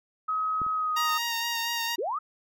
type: tone with pitch glide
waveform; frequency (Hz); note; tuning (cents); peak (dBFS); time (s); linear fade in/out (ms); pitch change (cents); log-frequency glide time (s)
sine; 1271 to 1247.7; D#6 to D#6; +36 to +4; -25; 0.28-1.18; 10; -32; 0.72-0.93
type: clicks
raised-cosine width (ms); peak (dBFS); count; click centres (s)
3; -25 / -35; 2; 0.617 / 0.665
type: tone with vibrato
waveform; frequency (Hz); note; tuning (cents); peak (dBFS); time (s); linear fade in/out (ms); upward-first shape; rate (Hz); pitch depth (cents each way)
10% pulse; 932.3; A#5; 0; -19; 0.96-1.96; 10; sine; 4.3; 20
type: linear sweep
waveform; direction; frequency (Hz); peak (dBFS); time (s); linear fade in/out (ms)
sine; up; 311.1 to 1315; -27; 1.98-2.19; 10
effects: none